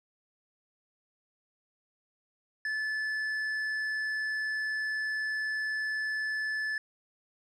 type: tone with tanh clipping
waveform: sine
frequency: 1736 Hz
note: A6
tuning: 24 cents flat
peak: -31 dBFS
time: 2.65-6.78 s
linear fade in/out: 2 ms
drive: 6 dB
effects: none